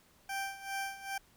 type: tone with tremolo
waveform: 20% pulse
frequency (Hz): 784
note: G5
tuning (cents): 0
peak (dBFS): -29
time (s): 0.29-1.18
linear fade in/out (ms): 5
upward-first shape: sine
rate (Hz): 2.5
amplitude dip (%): 80
effects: pink hiss -65 dBFS RMS until 1.36 s